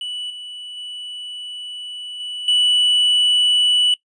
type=tone with level steps; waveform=triangle; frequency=2960 Hz; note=F#7; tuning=in tune; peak=-23 / -29 / -27 / -24 / -11 dBFS; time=0.01-3.94 s; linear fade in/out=2 ms; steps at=0.3 / 0.77 / 2.2 / 2.48 s; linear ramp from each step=2 ms; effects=noise-tail reverb RT60 0.1 s tail -20 dB re dry + resampled to 22050 Hz